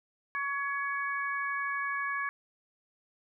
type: harmonic tone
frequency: 561 Hz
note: C#5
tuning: 21 cents sharp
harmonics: 2 / 3 / 4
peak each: -34 / -33 / -39 dBFS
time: 0.35-2.29 s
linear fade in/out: 0 ms
effects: none